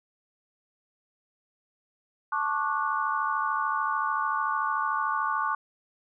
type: chord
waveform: sine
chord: D major seventh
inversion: second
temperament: just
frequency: 881 / 1101.2 / 1174.7 / 1468.3 Hz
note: A5 / C#6 / D6 / F#6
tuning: +2 / -12 / 0 / -14 cents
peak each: -32 / -29 / -30 / -32 dBFS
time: 2.32-5.55 s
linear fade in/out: 5 ms
effects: none